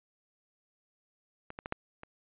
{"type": "clicks", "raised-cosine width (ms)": 0.5, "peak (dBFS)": [-27, -25, -22, -16, -29], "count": 5, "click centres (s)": [1.504, 1.589, 1.659, 1.724, 2.034], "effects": ["resampled to 8000 Hz"]}